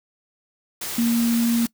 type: tone in noise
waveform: sine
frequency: 233.3 Hz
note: A#3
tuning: 2 cents sharp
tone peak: -17 dBFS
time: 0.98-1.66 s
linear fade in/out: 5 ms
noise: white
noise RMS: -30 dBFS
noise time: 0.81-1.67 s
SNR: +10 dB
effects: noise-tail reverb RT60 0.1 s tail -22 dB re dry